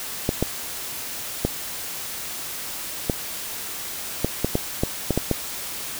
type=clicks; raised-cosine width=2 ms; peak=-6 dBFS; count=11; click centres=0.291 / 0.426 / 1.45 / 3.098 / 4.246 / 4.446 / 4.554 / 4.835 / 5.107 / 5.176 / 5.313 s; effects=white hiss -32 dBFS RMS until 5.99 s